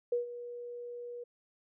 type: tone with ADSR envelope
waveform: sine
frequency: 481.9 Hz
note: B4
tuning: 43 cents flat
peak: -26 dBFS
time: 0.12-1.24 s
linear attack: 5 ms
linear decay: 130 ms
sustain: -14 dB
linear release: 9 ms
effects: none